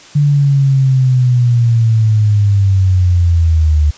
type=linear sweep; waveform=sine; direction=down; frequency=146.83 to 73.42 Hz; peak=-7 dBFS; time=0.15-3.91 s; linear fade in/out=10 ms; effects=white hiss -38 dBFS RMS until 3.97 s + resampled to 16000 Hz